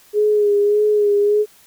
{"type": "tone with vibrato", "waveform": "sine", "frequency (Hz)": 415.3, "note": "G#4", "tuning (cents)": 0, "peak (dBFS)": -12, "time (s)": [0.13, 1.46], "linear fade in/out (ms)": 50, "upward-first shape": "sine", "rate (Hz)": 1.7, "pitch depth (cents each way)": 33, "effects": ["white hiss -50 dBFS RMS until 1.66 s"]}